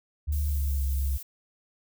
sine tone with pitch glide, 73.42 to 68.11 Hz, D2 to C#2, 0 to -30 cents, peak -24 dBFS, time 0.27-1.18 s, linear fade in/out 20 ms, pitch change -130 cents, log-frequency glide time 0.42-0.83 s
violet noise, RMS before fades -41 dBFS, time 0.32-1.23 s, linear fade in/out 5 ms
effects none

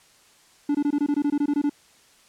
triangle tone bursts, 290 Hz, D4, 22 cents flat, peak -17 dBFS, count 13, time 0.69-1.696 s, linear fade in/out 5 ms, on 58 ms, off 21 ms, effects white hiss -56 dBFS RMS until 2.28 s + low-pass 9000 Hz 12 dB/octave

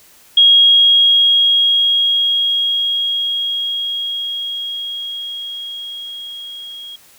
sine tone with level ramp, 3281 Hz, G#7, 22 cents flat, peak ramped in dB -5 to -29 dBFS, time 0.37-6.96 s, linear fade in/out 5 ms, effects white hiss -47 dBFS RMS until 7.18 s

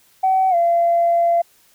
sine tone with pitch glide, 759 to 684 Hz, F#5 to F5, +44 to -36 cents, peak -12 dBFS, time 0.23-1.42 s, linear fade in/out 10 ms, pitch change -180 cents, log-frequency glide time 0.5-0.55 s, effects tanh soft clip ceiling -8 dBFS + white hiss -55 dBFS RMS until 1.74 s

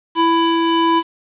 square tone pair together, 331.9 / 994.6 Hz, E4 / B5, +12 / +12 cents, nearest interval octave + perfect fifth, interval 1900 cents, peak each -16 dBFS, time 0.15-1.03 s, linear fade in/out 50 ms, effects resampled to 8000 Hz + 7-bit

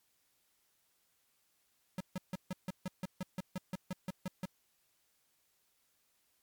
square tone bursts, 185 Hz, F#3, in tune, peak -36 dBFS, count 15, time 1.98-4.455 s, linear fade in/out 2 ms, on 25 ms, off 150 ms, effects white hiss -75 dBFS RMS until 6.42 s + MP3 96 kbps

